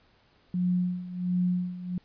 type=tone with tremolo; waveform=sine; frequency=179.7 Hz; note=F3; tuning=50 cents sharp; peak=-22 dBFS; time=0.54-1.98 s; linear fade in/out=2 ms; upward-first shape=sine; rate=1.4 Hz; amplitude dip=80%; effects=pink hiss -63 dBFS RMS until 2.04 s + resampled to 11025 Hz